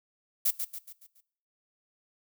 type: noise with echo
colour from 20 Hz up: violet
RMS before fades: -25 dBFS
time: 0.45-0.51 s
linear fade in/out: 10 ms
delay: 140 ms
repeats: 5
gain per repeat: -7 dB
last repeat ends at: 1.21 s
effects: noise-tail reverb RT60 0.6 s tail -20 dB re dry